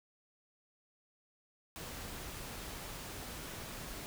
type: noise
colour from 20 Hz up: pink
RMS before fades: -45 dBFS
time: 1.76-4.06 s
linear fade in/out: 0 ms
effects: none